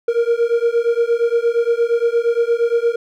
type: beating tone pair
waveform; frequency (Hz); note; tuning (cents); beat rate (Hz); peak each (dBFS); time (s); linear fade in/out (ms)
triangle; 464.3 / 472.9; A#4 / A#4; -7 / +25; 8.6; -15; 0.08-2.96; 5
effects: none